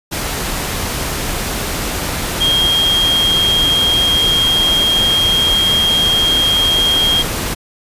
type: tone in noise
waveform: sine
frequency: 3233 Hz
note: G#7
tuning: 47 cents flat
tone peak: -11 dBFS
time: 2.4-7.23 s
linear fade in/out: 20 ms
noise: pink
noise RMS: -20 dBFS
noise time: 0.11-7.55 s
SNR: +6 dB
effects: resampled to 32000 Hz